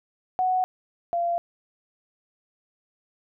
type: tone pair in turn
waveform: sine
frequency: 741 / 688.2 Hz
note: F#5 / F5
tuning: +2 / -26 cents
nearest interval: minor second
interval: 128 cents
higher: first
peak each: -20 / -22 dBFS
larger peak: first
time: 0.39-0.64 / 1.13-1.38 s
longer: neither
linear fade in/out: 0 ms
effects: none